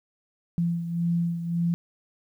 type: beating tone pair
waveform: sine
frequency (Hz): 170 / 171.8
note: F3 / F3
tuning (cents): -46 / -28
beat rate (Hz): 1.8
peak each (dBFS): -24 / -31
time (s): 0.58-1.74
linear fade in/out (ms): 0
effects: 10-bit